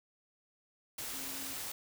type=tone in noise; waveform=sine; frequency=270 Hz; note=C#4; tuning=45 cents flat; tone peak=-51 dBFS; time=1.13-1.54 s; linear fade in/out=5 ms; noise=white; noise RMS=-41 dBFS; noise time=0.98-1.72 s; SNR=-13 dB; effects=none